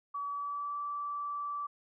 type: tone with pitch glide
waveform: sine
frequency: 1141 to 1160.3 Hz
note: C#6 to D6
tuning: +50 to -21 cents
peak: -34 dBFS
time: 0.14-1.67 s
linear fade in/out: 10 ms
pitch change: +29 cents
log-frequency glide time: 0.26-0.78 s
effects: none